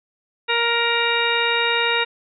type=harmonic tone; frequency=468.7 Hz; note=A#4; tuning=9 cents sharp; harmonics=1 / 2 / 3 / 4 / 5 / 6 / 8; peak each=-25 / -25 / -25 / -25 / -25 / -25 / -25 dBFS; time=0.48-2.05 s; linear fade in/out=20 ms; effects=none